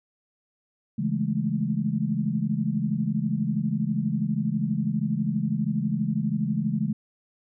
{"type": "chord", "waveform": "sine", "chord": "A major seventh", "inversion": "first", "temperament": "equal", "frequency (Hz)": [138.59, 164.81, 207.7, 220], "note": ["C#3", "E3", "G#3", "A3"], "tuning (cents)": [0, 0, 0, 0], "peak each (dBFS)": [-30, -29, -27, -29], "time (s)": [0.98, 6.93], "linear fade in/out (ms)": 10, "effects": []}